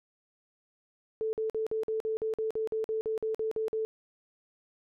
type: tone bursts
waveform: sine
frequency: 440 Hz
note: A4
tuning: in tune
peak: -28 dBFS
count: 16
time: 1.21-3.85 s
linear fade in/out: 0 ms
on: 120 ms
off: 48 ms
effects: none